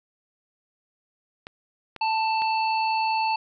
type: clicks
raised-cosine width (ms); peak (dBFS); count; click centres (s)
0.3; -21; 3; 1.469 / 1.963 / 2.42
type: harmonic tone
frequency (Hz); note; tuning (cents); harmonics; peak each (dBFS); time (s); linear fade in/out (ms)
885; A5; +10; 1 / 3 / 5; -22 / -30 / -34; 2.01-3.36; 5
effects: none